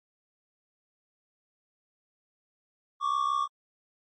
triangle tone pair together, 1108.7 / 1174.6 Hz, C#6 / D6, 0 / 0 cents, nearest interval minor second, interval 100 cents, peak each -26 dBFS, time 3-3.48 s, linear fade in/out 50 ms, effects MP3 32 kbps

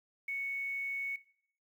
sine tone with quantisation, 2217 Hz, C#7, in tune, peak -34 dBFS, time 0.28-1.16 s, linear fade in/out 5 ms, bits 10, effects noise-tail reverb RT60 0.6 s tail -18 dB re dry

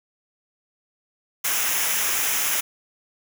white noise with comb filter, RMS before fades -23 dBFS, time 1.44-2.61 s, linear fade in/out 10 ms, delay 0.23 ms, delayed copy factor -0.65, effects none

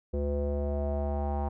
square tone with low-pass filter sweep, 72 Hz, D2, 34 cents flat, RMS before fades -30 dBFS, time 0.13-1.49 s, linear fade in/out 10 ms, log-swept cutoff 460 to 850 Hz, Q 5.3, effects none

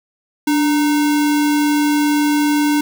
sine tone with sample-and-hold, 293.7 Hz, D4, in tune, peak -12 dBFS, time 0.47-2.81 s, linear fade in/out 5 ms, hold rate 1225 Hz, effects none

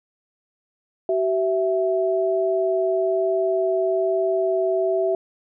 sine tone pair together, 380.6 / 659.3 Hz, F#4 / E5, +49 / 0 cents, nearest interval minor seventh, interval 951 cents, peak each -21 dBFS, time 1.09-5.15 s, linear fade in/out 2 ms, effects none

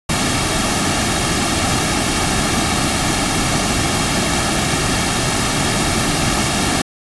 pink noise with comb filter, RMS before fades -17 dBFS, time 0.09-6.82 s, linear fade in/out 5 ms, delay 2 ms, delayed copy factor -0.55, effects resampled to 24000 Hz

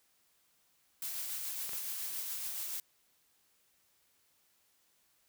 blue noise with tremolo, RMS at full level -38 dBFS, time 1.02-2.8 s, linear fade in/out 2 ms, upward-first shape triangle, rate 7.1 Hz, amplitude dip 30%
clicks, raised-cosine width 0.3 ms, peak -29 dBFS, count 2, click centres 1.693 / 1.733 s
effects white hiss -72 dBFS RMS until 5.28 s

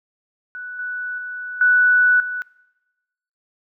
sine tone with level steps, 1482 Hz, F#6, 2 cents sharp, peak -29 / -24 / -27 / -11 / -23 dBFS, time 0.55-2.42 s, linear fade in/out 0 ms, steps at 0.79 / 1.18 / 1.61 / 2.2 s, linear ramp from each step 2 ms, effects noise-tail reverb RT60 1.0 s tail -21 dB re dry

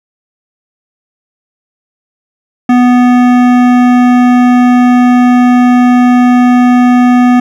sine tone with hard clipping, 246.9 Hz, B3, in tune, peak -5 dBFS, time 2.69-7.4 s, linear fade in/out 5 ms, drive 15 dB, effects none

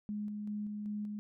sine tone with tremolo, 208.8 Hz, G#3, 10 cents sharp, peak -35 dBFS, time 0.09-1.19 s, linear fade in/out 0 ms, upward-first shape square, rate 2.6 Hz, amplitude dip 25%, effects none

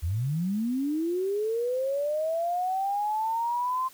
sine linear sweep, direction up, 73.42 to 1046.5 Hz, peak -25 dBFS, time 0.02-3.89 s, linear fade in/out 20 ms, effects white hiss -53 dBFS RMS until 3.93 s

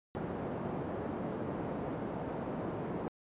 pink band-pass noise, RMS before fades -38 dBFS, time 0.15-3.08 s, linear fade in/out 0 ms, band 150 to 740 Hz, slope 12 dB/octave, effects resampled to 8000 Hz

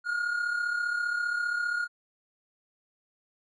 triangle tone pair together, 1396.9 / 1432 Hz, F6 / F6, 0 / +43 cents, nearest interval unison, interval 43 cents, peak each -33 / -26 dBFS, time 0.04-1.88 s, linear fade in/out 50 ms, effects resampled to 24000 Hz

